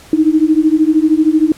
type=beating tone pair; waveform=sine; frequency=306.1 / 319.1 Hz; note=D#4 / D#4; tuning=-28 / +44 cents; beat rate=13 Hz; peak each=-11 dBFS; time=0.13-1.52 s; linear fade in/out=2 ms; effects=pink hiss -40 dBFS RMS until 1.57 s + low-pass 12000 Hz 12 dB/octave